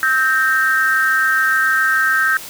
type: tone with amplitude modulation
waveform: sine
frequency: 1568 Hz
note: G6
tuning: in tune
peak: -8 dBFS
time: 0.03-2.37 s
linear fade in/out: 0 ms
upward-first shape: sine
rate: 273 Hz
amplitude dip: 100%
effects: white hiss -33 dBFS RMS until 2.49 s